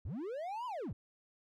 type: linear two-way sweep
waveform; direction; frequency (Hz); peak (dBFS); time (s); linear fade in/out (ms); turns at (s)
triangle; up then down; 58.3 to 1025 to 58.3; -36; 0.05-0.93; 5; 0.66
effects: none